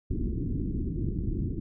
pink low-pass noise, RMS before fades -30 dBFS, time 0.1-1.6 s, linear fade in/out 10 ms, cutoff 350 Hz, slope 48 dB/octave, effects none

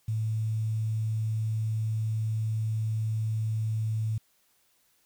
sine tone with quantisation, 110 Hz, A2, in tune, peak -26 dBFS, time 0.08-4.18 s, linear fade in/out 5 ms, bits 9, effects white hiss -68 dBFS RMS until 5.05 s

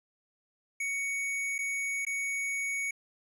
square tone with dropouts, 2232 Hz, C#7, 11 cents sharp, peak -31 dBFS, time 0.8-2.91 s, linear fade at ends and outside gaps 5 ms, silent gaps 1.582-1.588 / 2.051-2.066 s, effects low-pass 12000 Hz 12 dB/octave

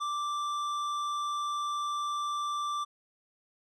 sine tone with tanh clipping, 1174.7 Hz, D6, in tune, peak -32 dBFS, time 0-2.85 s, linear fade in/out 20 ms, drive 12 dB, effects none

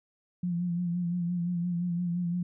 sine tone with vibrato, 174.61 Hz, F3, in tune, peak -27 dBFS, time 0.43-2.43 s, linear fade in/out 5 ms, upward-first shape sine, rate 5.8 Hz, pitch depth 43 cents each way, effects none

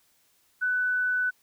sine tone, 1495 Hz, F#6, 17 cents sharp, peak -23 dBFS, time 0.61-1.31 s, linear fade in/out 20 ms, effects white hiss -66 dBFS RMS until 1.42 s

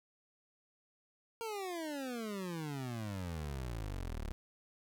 25% pulse exponential sweep, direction down, 466.3 to 34 Hz, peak -35 dBFS, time 1.41-4.32 s, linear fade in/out 0 ms, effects none

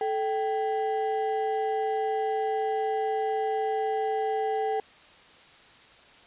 triangle ring-modulated tone, 608 Hz, D#5, 40 cents flat, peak -20 dBFS, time 0.01-4.8 s, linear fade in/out 2 ms, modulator 172 Hz, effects white hiss -53 dBFS RMS until 6.26 s + resampled to 8000 Hz

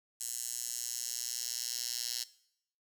10% pulse tone with high-pass filter sweep, 120.4 Hz, B2, 44 cents flat, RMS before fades -38 dBFS, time 0.2-2.24 s, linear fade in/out 10 ms, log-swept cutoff 7500 to 4900 Hz, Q 2.3, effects noise-tail reverb RT60 0.7 s tail -19 dB re dry

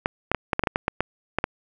clicks, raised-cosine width 0.5 ms, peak -6 dBFS, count 12, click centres 0.059 / 0.316 / 0.347 / 0.532 / 0.594 / 0.637 / 0.672 / 0.759 / 0.881 / 1.006 / 1.386 / 1.441 s, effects none

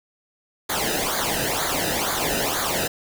pink noise with flanger, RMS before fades -24 dBFS, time 0.69-2.88 s, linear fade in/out 10 ms, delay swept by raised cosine 0.36 to 0.92 ms, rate 2.1 Hz, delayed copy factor -0.8, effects none

